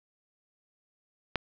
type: click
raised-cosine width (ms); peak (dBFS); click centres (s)
0.3; -11; 1.357
effects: low-pass 5000 Hz 12 dB/octave